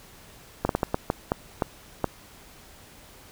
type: slowing click train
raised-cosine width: 1 ms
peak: -8 dBFS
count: 9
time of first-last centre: 0.65-2.043 s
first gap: 42 ms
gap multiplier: 1.39
effects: pink hiss -50 dBFS RMS until 3.31 s